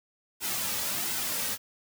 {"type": "noise with flanger", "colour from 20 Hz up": "white", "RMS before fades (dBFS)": -31, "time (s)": [0.4, 1.58], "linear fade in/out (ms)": 50, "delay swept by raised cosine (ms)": [1.7, 2.9], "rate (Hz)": 1.4, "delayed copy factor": -0.5, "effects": []}